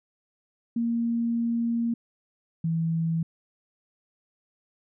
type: tone pair in turn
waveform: sine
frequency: 233.1 / 163.92 Hz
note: A#3 / E3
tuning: 0 / -9 cents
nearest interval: tritone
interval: 609 cents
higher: first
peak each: -23 dBFS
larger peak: neither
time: 0.76-1.94 / 2.64-3.23 s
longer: first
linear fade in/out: 5 ms
effects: none